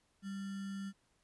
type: tone with sample-and-hold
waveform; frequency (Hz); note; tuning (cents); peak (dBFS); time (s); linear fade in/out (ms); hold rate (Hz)
sine; 196; G3; 0; -39; 0.22-0.93; 50; 1575
effects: pink hiss -75 dBFS RMS until 1.23 s + resampled to 24000 Hz